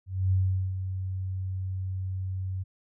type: tone with ADSR envelope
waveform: sine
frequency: 94 Hz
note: F#2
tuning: 28 cents sharp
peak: -20 dBFS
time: 0.06-2.64 s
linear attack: 260 ms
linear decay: 410 ms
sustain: -9 dB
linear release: 20 ms
effects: none